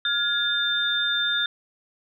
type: tone cluster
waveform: sine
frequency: 1414 / 1679 / 3602 Hz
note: F6 / G#6 / A7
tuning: +21 / +18 / +40 cents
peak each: -27 / -29 / -23 dBFS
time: 0.05-1.46 s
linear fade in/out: 2 ms
effects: none